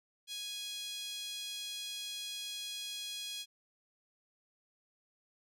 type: tone with high-pass filter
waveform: 5% pulse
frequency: 830.6 Hz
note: G#5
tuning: in tune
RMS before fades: -42 dBFS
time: 0.27-3.46 s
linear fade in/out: 50 ms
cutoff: 3200 Hz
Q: 3.9
effects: none